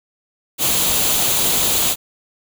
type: noise with comb filter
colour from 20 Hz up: white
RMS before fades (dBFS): -17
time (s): 0.58-1.96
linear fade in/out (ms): 50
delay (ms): 0.28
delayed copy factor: +0.5
effects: none